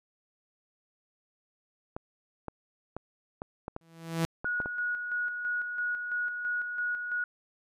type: clicks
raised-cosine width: 1 ms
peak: -22 dBFS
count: 9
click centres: 1.965 / 2.483 / 2.966 / 3.419 / 3.681 / 3.764 / 4.445 / 4.602 / 4.659 s
type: tone with exponential growth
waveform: sawtooth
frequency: 164.81 Hz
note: E3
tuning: in tune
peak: -20 dBFS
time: 3.81-4.25 s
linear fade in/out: 0 ms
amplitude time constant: 95 ms
type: tone with tremolo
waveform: sine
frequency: 1455 Hz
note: F#6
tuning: 29 cents flat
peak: -28 dBFS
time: 4.45-7.24 s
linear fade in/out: 2 ms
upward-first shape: square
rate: 3 Hz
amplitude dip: 45%
effects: resampled to 32000 Hz